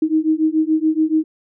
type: beating tone pair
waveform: sine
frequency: 311.1 / 318.1 Hz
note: D#4 / D#4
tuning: 0 / +38 cents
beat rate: 7 Hz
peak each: -17 dBFS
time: 0.02-1.24 s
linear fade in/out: 5 ms
effects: none